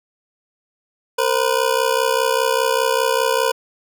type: ring-modulated tone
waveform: 25% pulse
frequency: 491.4 Hz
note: B4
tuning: 9 cents flat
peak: -9 dBFS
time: 1.18-3.52 s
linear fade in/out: 10 ms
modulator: 32.5 Hz
effects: none